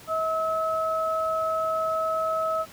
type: tone pair together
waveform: sine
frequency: 641.4 / 1291 Hz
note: E5 / E6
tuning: -48 / -37 cents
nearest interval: octave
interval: 1211 cents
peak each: -26 dBFS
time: 0.07-2.66 s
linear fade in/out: 50 ms
effects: pink hiss -47 dBFS RMS until 2.72 s + high-pass 60 Hz 12 dB/octave